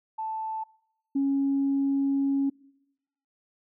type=tone pair in turn; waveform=sine; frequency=880 / 275.8 Hz; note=A5 / C#4; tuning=0 / -9 cents; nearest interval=octave + minor sixth; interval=2009 cents; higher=first; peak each=-29 / -21 dBFS; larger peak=second; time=0.18-0.64 / 1.15-2.5 s; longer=second; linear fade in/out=10 ms; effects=noise-tail reverb RT60 0.9 s tail -25 dB re dry + tanh soft clip ceiling -18 dBFS